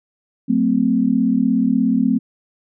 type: chord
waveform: sine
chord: F# diminished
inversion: none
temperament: equal with one note detuned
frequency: 185 / 224.9 / 261.6 Hz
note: F#3 / A3 / C4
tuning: 0 / +38 / 0 cents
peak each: -21 / -17 / -17 dBFS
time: 0.48-2.19 s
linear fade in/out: 20 ms
effects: none